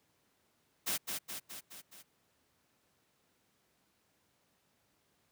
white noise with echo, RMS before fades -34 dBFS, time 0.86-0.98 s, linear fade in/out 20 ms, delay 210 ms, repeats 5, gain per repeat -4 dB, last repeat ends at 2.03 s, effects pink hiss -74 dBFS RMS until 5.31 s + high-pass 100 Hz 12 dB/octave

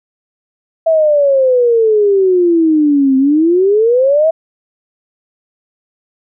sine exponential two-way sweep, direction down then up, 659.3 to 261.6 to 659.3 Hz, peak -7 dBFS, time 0.86-4.31 s, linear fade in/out 10 ms, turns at 3.17 s, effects none

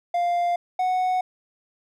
triangle tone pair in turn, 698.5 / 738.2 Hz, F5 / F#5, 0 / -4 cents, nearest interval minor second, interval 96 cents, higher second, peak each -18 dBFS, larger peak neither, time 0.14-0.56 / 0.79-1.21 s, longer neither, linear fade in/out 5 ms, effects none

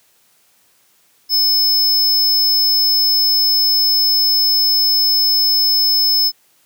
square tone, 5220 Hz, E8, 18 cents flat, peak -12 dBFS, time 1.29-6.32 s, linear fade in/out 50 ms, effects white hiss -56 dBFS RMS until 6.65 s + high-pass 100 Hz 12 dB/octave

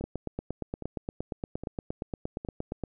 two click trains, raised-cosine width 2 ms, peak -19 / -24 dBFS, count 25 / 4, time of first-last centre 0.04-2.837 / 0.01-2.449 s, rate 8.58 / 1.23 Hz, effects none

